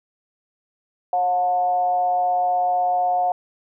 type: tone with frequency modulation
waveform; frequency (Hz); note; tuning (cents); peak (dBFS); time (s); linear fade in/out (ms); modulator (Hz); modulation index
sine; 720; F#5; -47; -17; 1.13-3.32; 2; 176; 0.45
effects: none